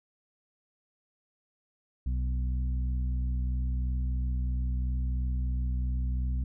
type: harmonic tone with a mistuned harmonic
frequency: 63 Hz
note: B1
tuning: 35 cents sharp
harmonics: 1 / 2 / 3 / 4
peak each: -27 / -38 / -44 / -46 dBFS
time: 2.06-6.44 s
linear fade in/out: 5 ms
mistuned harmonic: 3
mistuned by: -20 cents
effects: none